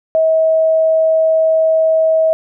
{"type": "tone", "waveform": "sine", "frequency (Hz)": 641, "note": "E5", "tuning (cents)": -49, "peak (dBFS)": -9, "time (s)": [0.15, 2.33], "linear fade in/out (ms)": 0, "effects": []}